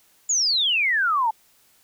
sine exponential sweep, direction down, 7080 to 853 Hz, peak -18 dBFS, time 0.29-1.31 s, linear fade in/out 10 ms, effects white hiss -59 dBFS RMS until 1.83 s

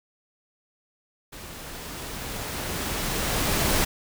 pink noise with level ramp, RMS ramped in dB -41 to -22 dBFS, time 1.32-3.85 s, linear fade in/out 10 ms, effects none

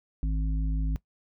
harmonic tone, 53 Hz, G#1, 36 cents sharp, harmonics 1 / 3 / 5, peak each -25 / -35 / -39 dBFS, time 0.23-0.96 s, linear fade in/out 0 ms, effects noise-tail reverb RT60 0.1 s tail -19 dB re dry

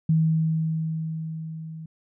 sine tone with level ramp, 160 Hz, D#3, 49 cents sharp, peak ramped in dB -16 to -35 dBFS, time 0.09-1.86 s, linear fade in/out 5 ms, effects none

